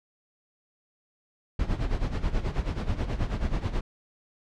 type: noise with tremolo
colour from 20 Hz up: brown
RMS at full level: -25 dBFS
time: 1.59-3.81 s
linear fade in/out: 5 ms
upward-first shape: sine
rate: 9.3 Hz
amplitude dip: 75%
effects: low-pass 5000 Hz 12 dB/octave